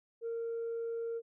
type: tone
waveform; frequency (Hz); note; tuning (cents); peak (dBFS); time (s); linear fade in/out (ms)
sine; 461.4; A#4; -18; -33; 0.21-1.22; 50
effects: tanh soft clip ceiling -32 dBFS